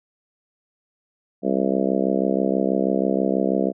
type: harmonic tone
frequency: 66.2 Hz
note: C2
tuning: 21 cents sharp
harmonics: 3 / 4 / 5 / 6 / 7 / 8 / 9 / 10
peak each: -24 / -25 / -26 / -27 / -27 / -28 / -29 / -29 dBFS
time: 1.42-3.73 s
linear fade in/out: 50 ms
effects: none